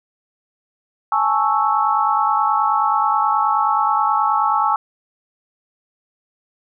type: chord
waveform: sine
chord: A major seventh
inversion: third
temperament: equal with one note detuned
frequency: 830.6 / 880 / 1108.7 / 1314.7 Hz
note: G#5 / A5 / C#6 / E6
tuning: 0 / 0 / 0 / -5 cents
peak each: -20 dBFS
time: 1.12-4.76 s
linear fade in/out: 2 ms
effects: none